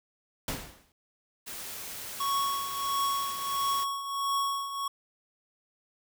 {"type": "noise with exponential decay", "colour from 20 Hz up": "pink", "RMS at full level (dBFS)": -30, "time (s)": [0.48, 0.92], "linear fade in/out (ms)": 2, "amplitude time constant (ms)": 94}
{"type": "noise", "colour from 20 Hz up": "white", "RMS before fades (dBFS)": -40, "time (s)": [1.46, 3.85], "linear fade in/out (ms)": 20}
{"type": "tone with tremolo", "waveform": "square", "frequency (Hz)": 1108.7, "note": "C#6", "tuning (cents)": 0, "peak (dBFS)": -26, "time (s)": [2.2, 4.88], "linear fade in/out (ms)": 5, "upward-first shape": "triangle", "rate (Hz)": 1.5, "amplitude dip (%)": 70}
{"effects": []}